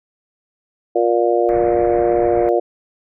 harmonic tone, 118 Hz, A#2, 22 cents sharp, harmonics 3 / 4 / 5 / 6, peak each -17 / -18 / -19 / -20 dBFS, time 0.95-2.6 s, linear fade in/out 10 ms
pink low-pass noise, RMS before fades -31 dBFS, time 1.49-2.49 s, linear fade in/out 0 ms, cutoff 2300 Hz, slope 96 dB/octave
effects none

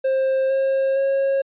triangle tone with pitch steps, 530 / 537.4 / 544.9 Hz, C5 / C5 / C#5, +22 / +46 / -30 cents, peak -15 dBFS, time 0.04-1.42 s, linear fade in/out 10 ms, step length 460 ms, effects resampled to 8000 Hz

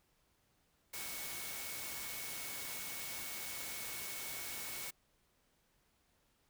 sine tone in noise, 2217 Hz, C#7, in tune, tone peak -51 dBFS, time 0.93-4.91 s, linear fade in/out 10 ms, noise white, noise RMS -44 dBFS, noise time 0.93-4.91 s, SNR -10 dB, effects pink hiss -75 dBFS RMS until 6.49 s

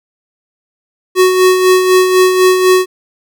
square tone with tremolo, 370 Hz, F#4, in tune, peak -5 dBFS, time 1.15-2.86 s, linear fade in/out 50 ms, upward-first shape sine, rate 4 Hz, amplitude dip 50%, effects none

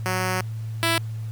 5% pulse tone pair in turn, 185 / 331.9 Hz, F#3 / E4, 0 / +12 cents, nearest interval minor seventh, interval 1012 cents, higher second, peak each -12 / -8 dBFS, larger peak second, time 0.06-0.41 / 0.83-0.98 s, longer first, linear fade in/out 0 ms, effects added 111 Hz sine -28 dBFS peak until 1.31 s + pink hiss -52 dBFS RMS until 1.31 s

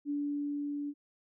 sine tone with level ramp, 289.1 Hz, D4, 27 cents flat, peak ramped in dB -30 to -34 dBFS, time 0.05-0.94 s, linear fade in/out 50 ms, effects none

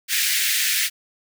pink high-pass noise, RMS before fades -21 dBFS, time 0.08-0.9 s, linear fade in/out 50 ms, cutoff 1700 Hz, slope 48 dB/octave, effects none

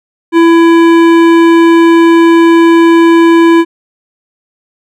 triangle tone with hard clipping, 333.7 Hz, E4, 21 cents sharp, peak -4 dBFS, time 0.32-3.65 s, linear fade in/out 50 ms, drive 18 dB, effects none

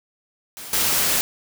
white noise with level steps, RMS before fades -36 / -20 dBFS, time 0.57-1.21 s, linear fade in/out 0 ms, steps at 0.73 s, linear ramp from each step 2 ms, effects none

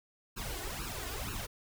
pink noise with flanger, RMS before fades -39 dBFS, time 0.36-1.47 s, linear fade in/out 20 ms, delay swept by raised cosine 0.72 to 2.82 ms, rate 2.1 Hz, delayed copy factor +1, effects none

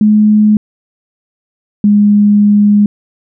sine tone pair in turn, 212 / 206.4 Hz, G#3 / G#3, +36 / -10 cents, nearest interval unison, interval 46 cents, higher first, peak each -4 dBFS, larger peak neither, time 0.01-0.57 / 1.84-2.86 s, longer second, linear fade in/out 2 ms, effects none

